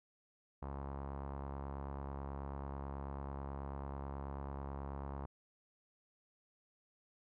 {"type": "tone with low-pass filter", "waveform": "sawtooth", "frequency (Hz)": 69.2, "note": "C#2", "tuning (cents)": -2, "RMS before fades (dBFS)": -44, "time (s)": [0.62, 5.26], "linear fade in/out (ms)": 5, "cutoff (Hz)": 1000, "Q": 2.6, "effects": []}